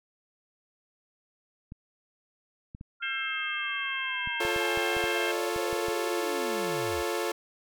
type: clicks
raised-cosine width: 5 ms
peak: -29 dBFS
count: 12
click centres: 1.721 / 2.749 / 2.811 / 4.274 / 4.451 / 4.562 / 4.774 / 4.967 / 5.04 / 5.562 / 5.729 / 5.884 s
type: linear sweep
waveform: sine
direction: down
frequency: 1396.9 to 58.27 Hz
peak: -38 dBFS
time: 3-7.03 s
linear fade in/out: 20 ms
type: harmonic tone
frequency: 531 Hz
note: C5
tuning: 25 cents sharp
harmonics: 3 / 4 / 5 / 6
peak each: -34 / -35 / -36 / -37 dBFS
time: 3.02-5.32 s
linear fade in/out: 10 ms
type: chord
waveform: sawtooth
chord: F augmented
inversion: none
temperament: equal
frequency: 349.2 / 440 / 554.4 Hz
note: F4 / A4 / C#5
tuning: 0 / 0 / 0 cents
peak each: -28 / -28 / -31 dBFS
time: 4.4-7.32 s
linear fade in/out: 5 ms
effects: none